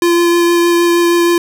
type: tone with vibrato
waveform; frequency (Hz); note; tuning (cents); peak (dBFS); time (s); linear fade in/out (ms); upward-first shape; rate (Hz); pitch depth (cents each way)
square; 344; F4; -26; -9; 0.02-1.38; 2; triangle; 6.4; 12
effects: none